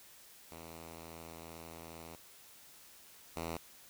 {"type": "tone pair in turn", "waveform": "5% pulse", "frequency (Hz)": [82.41, 82.72], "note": ["E2", "E2"], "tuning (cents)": [0, 7], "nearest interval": "unison", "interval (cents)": 7, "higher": "second", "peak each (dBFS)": [-37, -27], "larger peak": "second", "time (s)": [[0.51, 2.16], [3.36, 3.57]], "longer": "first", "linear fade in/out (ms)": 5, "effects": ["white hiss -58 dBFS RMS until 3.89 s"]}